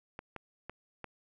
clicks, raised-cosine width 0.5 ms, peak -26 dBFS, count 4, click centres 0.191 / 0.363 / 0.696 / 1.043 s, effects none

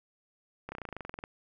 slowing click train, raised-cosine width 0.5 ms, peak -24 dBFS, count 15, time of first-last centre 0.69-1.239 s, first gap 30 ms, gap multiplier 1.04, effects none

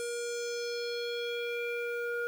square tone with low-pass filter sweep, 475.4 Hz, A#4, 34 cents sharp, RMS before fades -35 dBFS, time 0-2.27 s, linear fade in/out 0 ms, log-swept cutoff 9200 to 1500 Hz, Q 3.3, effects 9-bit

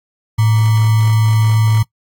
sine tone with sample-and-hold, 110 Hz, A2, in tune, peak -9 dBFS, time 0.38-1.83 s, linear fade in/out 10 ms, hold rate 1050 Hz, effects noise-tail reverb RT60 0.1 s tail -21 dB re dry + AAC 64 kbps

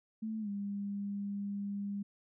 sine tone with pitch glide, 219.5 to 201.3 Hz, A3 to G3, -4 to +46 cents, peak -35 dBFS, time 0.22-2.03 s, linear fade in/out 10 ms, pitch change -150 cents, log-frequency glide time 0.4-0.49 s, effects none

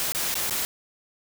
white noise with dropouts, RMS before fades -27 dBFS, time 0-0.65 s, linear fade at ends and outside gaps 0 ms, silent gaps 0.121-0.148 / 0.342-0.354 / 0.497-0.508 s, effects none

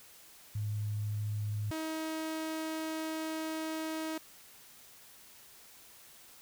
sine / sawtooth tone pair in turn, 105.1 / 317.4 Hz, G#2 / D#4, +21 / +35 cents, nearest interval octave + perfect fifth, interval 1914 cents, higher second, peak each -32 / -31 dBFS, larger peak second, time 0.55-1.71 / 1.71-4.18 s, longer second, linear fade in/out 5 ms, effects white hiss -56 dBFS RMS until 6.41 s

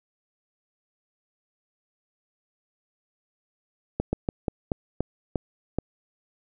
slowing click train, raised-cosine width 2 ms, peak -11 dBFS, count 8, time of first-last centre 4-5.786 s, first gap 130 ms, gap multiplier 1.22, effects none

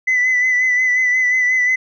sine tone with vibrato, 2005 Hz, B6, 26 cents sharp, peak -11 dBFS, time 0.07-1.76 s, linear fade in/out 10 ms, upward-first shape sine, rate 5.6 Hz, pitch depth 32 cents each way, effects tanh soft clip ceiling -10 dBFS

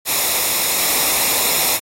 white noise with comb filter, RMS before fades -17 dBFS, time 0.05-1.8 s, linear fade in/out 50 ms, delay 0.65 ms, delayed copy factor -0.55, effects AAC 48 kbps

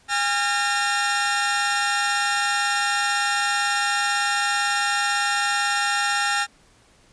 sawtooth tone cluster, 815 / 1377 / 1830 Hz, G#5 / F6 / A#6, -33 / -25 / -32 cents, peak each -21 dBFS, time 0.08-6.47 s, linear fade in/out 50 ms, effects pink hiss -56 dBFS RMS until 7.12 s + resampled to 22050 Hz

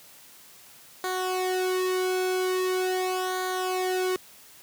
sawtooth tone with flanger, 370 Hz, F#4, in tune, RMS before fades -27 dBFS, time 1.04-4.16 s, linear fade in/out 0 ms, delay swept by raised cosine 0.37 to 1.67 ms, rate 0.42 Hz, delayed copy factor -0.8, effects white hiss -51 dBFS RMS until 4.62 s + high-pass 80 Hz 12 dB/octave

